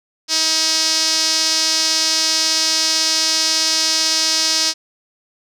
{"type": "tone with band-pass filter", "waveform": "sawtooth", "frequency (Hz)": 318.1, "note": "D#4", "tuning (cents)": 38, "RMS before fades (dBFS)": -17, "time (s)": [0.28, 4.74], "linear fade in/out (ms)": 50, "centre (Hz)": 5200, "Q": 3.9, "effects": []}